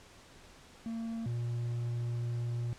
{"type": "tone pair in turn", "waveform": "triangle", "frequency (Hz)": [227.5, 118.99], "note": ["A#3", "A#2"], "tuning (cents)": [-42, 36], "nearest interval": "major seventh", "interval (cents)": 1122, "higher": "first", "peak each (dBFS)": [-33, -30], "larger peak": "second", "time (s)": [[0.86, 1.26], [1.26, 2.73]], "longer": "second", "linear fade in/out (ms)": 0, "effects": ["pink hiss -56 dBFS RMS until 2.78 s", "low-pass 8000 Hz 12 dB/octave"]}